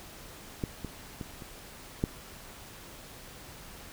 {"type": "clicks", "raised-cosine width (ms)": 3, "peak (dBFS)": [-17, -23, -24, -30, -13], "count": 5, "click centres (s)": [0.638, 0.847, 1.212, 1.422, 2.039], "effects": ["pink hiss -48 dBFS RMS until 3.92 s"]}